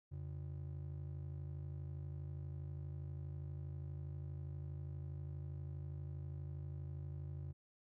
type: ring-modulated tone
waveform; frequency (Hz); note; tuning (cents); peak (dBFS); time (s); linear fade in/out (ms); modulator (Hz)
triangle; 112.3; A2; +36; -38; 0.11-7.53; 20; 26.2
effects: none